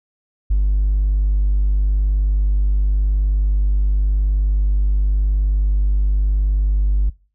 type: tone with hard clipping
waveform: sine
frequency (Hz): 49.54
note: G1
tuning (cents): +19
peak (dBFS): -13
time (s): 0.5-7.1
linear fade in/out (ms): 10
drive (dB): 1
effects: noise-tail reverb RT60 0.4 s tail -24 dB re dry